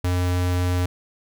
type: tone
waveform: square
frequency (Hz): 89.6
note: F2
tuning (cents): +45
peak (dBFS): -20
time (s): 0.04-0.86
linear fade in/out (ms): 5
effects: none